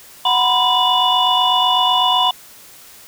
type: tone cluster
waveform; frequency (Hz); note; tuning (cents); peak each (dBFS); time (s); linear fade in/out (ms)
sine; 739 / 969 / 1017 / 2928 / 3500; F#5 / B5 / C6 / F#7 / A7; -2 / -33 / -50 / -19 / -10; -18; 0.25-2.31; 5
effects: tanh soft clip ceiling -4 dBFS + white hiss -42 dBFS RMS until 3.07 s